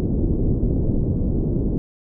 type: low-pass noise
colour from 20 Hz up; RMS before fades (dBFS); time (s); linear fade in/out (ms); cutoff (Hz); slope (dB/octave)
pink; -20; 0-1.78; 0; 390; 24
effects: none